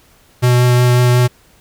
square tone with vibrato, 123.47 Hz, B2, in tune, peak -9 dBFS, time 0.42-1.28 s, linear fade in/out 20 ms, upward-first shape triangle, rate 5.5 Hz, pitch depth 11 cents each way, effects pink hiss -50 dBFS RMS until 1.6 s

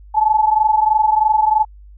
sine tone pair together, 856.9 / 880 Hz, A5 / A5, -46 / 0 cents, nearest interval unison, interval 46 cents, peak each -13 / -16 dBFS, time 0.14-1.65 s, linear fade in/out 20 ms, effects added 50 Hz sine -38 dBFS peak until 1.97 s

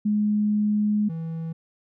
sine / triangle tone pair in turn, 209.7 / 163.24 Hz, G#3 / E3, +17 / -17 cents, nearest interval major third, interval 434 cents, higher first, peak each -19 / -26 dBFS, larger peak first, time 0.05-1.09 / 1.09-1.53 s, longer first, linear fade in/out 10 ms, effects none

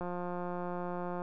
click train, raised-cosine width 1 ms, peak -25 dBFS, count 215, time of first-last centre 0.01-1.219 s, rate 177 Hz, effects none

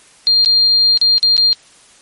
sine tone with dropouts, 4200 Hz, C8, 6 cents sharp, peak -8 dBFS, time 0.27-1.53 s, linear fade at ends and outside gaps 0 ms, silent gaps 0.448-0.459 / 0.975-1.014 / 1.182-1.229 / 1.367-1.378 s, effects white hiss -46 dBFS RMS until 2.01 s + MP3 48 kbps

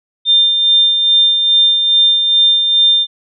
sine tone with tremolo, 3600 Hz, A7, 39 cents sharp, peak -6 dBFS, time 0.25-3.07 s, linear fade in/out 50 ms, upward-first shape sine, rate 2.4 Hz, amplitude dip 45%, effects none

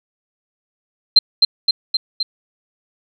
sine tone with echo, 4138 Hz, C8, 20 cents flat, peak -4 dBFS, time 1.16-1.19 s, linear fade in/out 5 ms, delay 260 ms, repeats 4, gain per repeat -3 dB, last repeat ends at 2.23 s, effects none

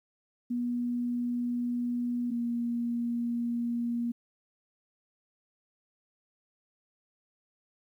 sine tone pair in turn, 242.2 / 236.9 Hz, B3 / A#3, -34 / +28 cents, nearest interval unison, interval 38 cents, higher first, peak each -28 dBFS, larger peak neither, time 0.5-2.31 / 2.31-4.12 s, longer neither, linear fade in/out 10 ms, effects 11-bit

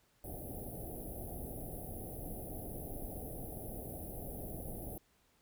pink band-stop noise, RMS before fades -44 dBFS, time 0.24-4.98 s, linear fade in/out 2 ms, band 780 to 10000 Hz, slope 96 dB/octave, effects pink hiss -72 dBFS RMS until 5.41 s

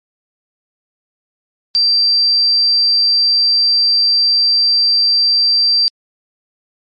sine tone, 4699 Hz, D8, in tune, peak -9 dBFS, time 1.75-5.88 s, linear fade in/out 0 ms, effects MP3 48 kbps

